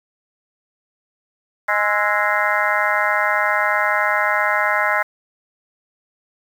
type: harmonic tone with a mistuned harmonic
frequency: 207.7 Hz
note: G#3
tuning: in tune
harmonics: 3 / 4 / 5 / 6 / 7 / 8 / 9 / 10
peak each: -24 / -24 / -24 / -24 / -24 / -24 / -24 / -24 dBFS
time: 1.68-5.03 s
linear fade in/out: 10 ms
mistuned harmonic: 6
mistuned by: +99 cents
effects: 7-bit